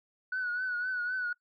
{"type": "tone with vibrato", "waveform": "sine", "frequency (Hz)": 1480, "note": "F#6", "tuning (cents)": 0, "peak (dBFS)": -29, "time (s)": [0.32, 1.33], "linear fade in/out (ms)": 5, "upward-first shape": "triangle", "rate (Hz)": 3.9, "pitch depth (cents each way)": 61, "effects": ["noise-tail reverb RT60 0.1 s tail -23 dB re dry", "tanh soft clip ceiling -26 dBFS"]}